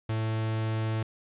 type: tone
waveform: 45% pulse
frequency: 110.6 Hz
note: A2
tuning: 9 cents sharp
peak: -27 dBFS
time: 0.09-1.03 s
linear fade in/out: 5 ms
effects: resampled to 8000 Hz + 10-bit